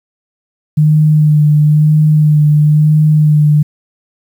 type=tone with vibrato; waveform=sine; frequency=151.6 Hz; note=D#3; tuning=45 cents flat; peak=-5 dBFS; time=0.77-3.63 s; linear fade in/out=10 ms; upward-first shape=sine; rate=1 Hz; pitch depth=23 cents each way; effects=7-bit